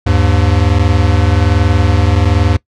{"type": "tone pair together", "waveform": "square", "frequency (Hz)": [79.4, 100.62], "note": ["D#2", "G2"], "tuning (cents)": [36, 46], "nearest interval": "major third", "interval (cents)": 410, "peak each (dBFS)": -12, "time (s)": [0.06, 2.57], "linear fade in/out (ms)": 10, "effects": ["noise-tail reverb RT60 0.1 s tail -21 dB re dry", "low-pass 5000 Hz 12 dB/octave"]}